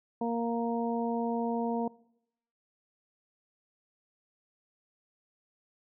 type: harmonic tone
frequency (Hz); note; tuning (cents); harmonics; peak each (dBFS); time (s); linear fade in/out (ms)
233.1; A#3; 0; 1 / 2 / 3 / 4; -31 / -34 / -36 / -37; 0.21-1.88; 5
effects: noise-tail reverb RT60 0.8 s tail -23 dB re dry